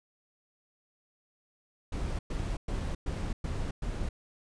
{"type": "noise bursts", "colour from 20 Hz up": "brown", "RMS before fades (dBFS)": -33, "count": 6, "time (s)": [1.92, 4.09], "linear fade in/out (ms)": 5, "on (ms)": 270, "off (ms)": 110, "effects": ["resampled to 22050 Hz"]}